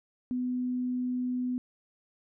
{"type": "tone", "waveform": "sine", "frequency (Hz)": 250, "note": "B3", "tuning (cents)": 21, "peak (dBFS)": -28, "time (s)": [0.31, 1.58], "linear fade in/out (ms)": 0, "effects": []}